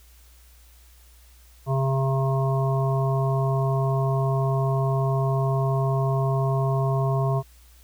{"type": "harmonic tone", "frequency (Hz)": 134.5, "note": "C3", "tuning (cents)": 48, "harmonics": [1, 3, 5, 7, 8], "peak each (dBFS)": [-21, -30, -29, -35, -33], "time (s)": [1.66, 7.43], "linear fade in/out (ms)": 50, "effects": ["added 60 Hz sine -50 dBFS peak until 7.83 s", "white hiss -57 dBFS RMS until 7.83 s"]}